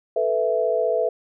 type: chord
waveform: sine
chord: A suspended second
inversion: none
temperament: just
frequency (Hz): 440 / 495 / 660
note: A4 / B4 / E5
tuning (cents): 0 / +4 / +2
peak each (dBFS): -24 / -23 / -22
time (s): 0.16-1.09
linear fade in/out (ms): 5
effects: none